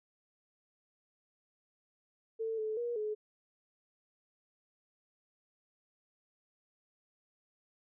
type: tone with pitch steps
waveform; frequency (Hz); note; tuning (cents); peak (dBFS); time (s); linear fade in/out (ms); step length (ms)
sine; 447.7 / 434.1 / 476.9 / 426; A4 / A4 / A#4 / G#4; +30 / -23 / +39 / +44; -33; 2.39-3.15; 20; 190
effects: none